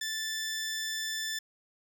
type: tone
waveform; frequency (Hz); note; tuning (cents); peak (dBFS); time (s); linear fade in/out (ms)
15% pulse; 1760; A6; 0; -26; 0.01-1.39; 5
effects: none